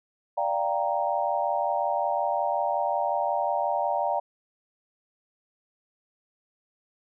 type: chord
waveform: sine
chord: G minor seventh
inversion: second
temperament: equal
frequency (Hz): 587.3 / 698.5 / 784 / 932.3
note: D5 / F5 / G5 / Bb5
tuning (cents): 0 / 0 / 0 / 0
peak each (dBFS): -29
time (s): 0.37-4.2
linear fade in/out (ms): 10
effects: none